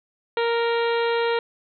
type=harmonic tone with a mistuned harmonic; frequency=466.2 Hz; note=A#4; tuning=in tune; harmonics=1 / 2 / 3 / 4 / 5 / 6 / 7 / 8 / 9; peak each=-21 / -27 / -31 / -33 / -35 / -37 / -38 / -39 / -40 dBFS; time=0.37-1.39 s; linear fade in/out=2 ms; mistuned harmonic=9; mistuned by=-57 cents; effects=none